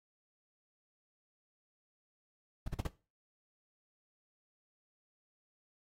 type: noise bursts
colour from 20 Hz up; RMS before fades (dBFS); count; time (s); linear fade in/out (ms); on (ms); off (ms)
brown; -34; 4; 2.66-2.87; 5; 21; 42
effects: noise-tail reverb RT60 0.3 s tail -17 dB re dry + AAC 48 kbps

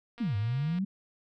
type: click train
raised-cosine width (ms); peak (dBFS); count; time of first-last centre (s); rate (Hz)
0.3; -33; 144; 0.18-0.786; 236
type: exponential two-way sweep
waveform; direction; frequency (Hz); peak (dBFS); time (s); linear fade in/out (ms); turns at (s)
sine; down then up; 262.6 to 98 to 201.5; -27; 0.2-0.85; 10; 0.36
effects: none

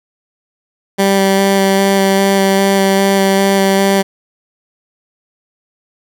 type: tone with vibrato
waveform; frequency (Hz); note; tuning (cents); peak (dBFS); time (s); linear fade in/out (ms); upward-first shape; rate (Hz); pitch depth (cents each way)
15% pulse; 195.1; G3; -8; -3; 0.98-4.03; 20; square; 2.5; 9
effects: none

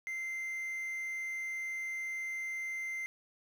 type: tone with quantisation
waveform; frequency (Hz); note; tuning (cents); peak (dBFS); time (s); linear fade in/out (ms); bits
triangle; 2083; C7; -8; -34; 0.07-3.06; 0; 10
effects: none

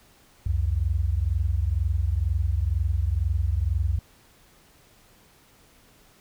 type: tone pair together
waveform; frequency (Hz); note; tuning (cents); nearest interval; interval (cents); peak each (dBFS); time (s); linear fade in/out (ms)
sine; 65.8 / 87.89; C2 / F2; +10 / +12; perfect fourth; 502; -24; 0.46-3.99; 5
effects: pink hiss -57 dBFS RMS until 6.2 s

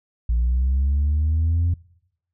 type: linear sweep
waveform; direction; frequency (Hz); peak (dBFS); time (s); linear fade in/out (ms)
sine; up; 56.8 to 87.31; -15; 0.29-1.74; 5
effects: noise-tail reverb RT60 0.8 s tail -24 dB re dry + tanh soft clip ceiling -15 dBFS

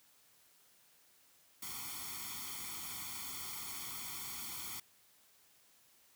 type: noise with comb filter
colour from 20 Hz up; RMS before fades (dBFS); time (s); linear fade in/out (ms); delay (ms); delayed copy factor
white; -44; 1.62-4.8; 5; 0.9; +0.9
effects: white hiss -67 dBFS RMS until 6.15 s + high-pass 60 Hz 12 dB/octave

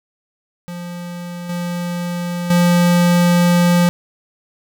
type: tone with level steps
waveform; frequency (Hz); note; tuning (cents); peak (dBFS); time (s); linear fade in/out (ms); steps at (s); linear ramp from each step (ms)
square; 174.9; F3; +3; -27 / -21 / -11; 0.68-3.89; 0; 1.49 / 2.5; 5
effects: none

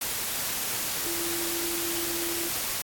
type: tone in noise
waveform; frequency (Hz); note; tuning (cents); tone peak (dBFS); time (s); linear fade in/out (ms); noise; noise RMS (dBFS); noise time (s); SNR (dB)
sine; 340; F4; -46; -34; 1.06-2.49; 5; white; -30; 0.01-2.82; -7
effects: AAC 64 kbps

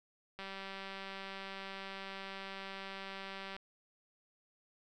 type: click train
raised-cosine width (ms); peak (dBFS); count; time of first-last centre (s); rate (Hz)
0.3; -29; 617; 0.39-3.565; 194
effects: none

